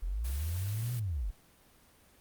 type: linear two-way sweep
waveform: sine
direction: up then down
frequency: 38.89 to 124.9 to 38.89 Hz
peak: -31 dBFS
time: 0.02-1.31 s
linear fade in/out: 10 ms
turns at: 0.94 s
type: noise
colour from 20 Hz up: white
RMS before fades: -46 dBFS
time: 0.24-1 s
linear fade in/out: 10 ms
effects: pink hiss -62 dBFS RMS until 2.2 s + Opus 24 kbps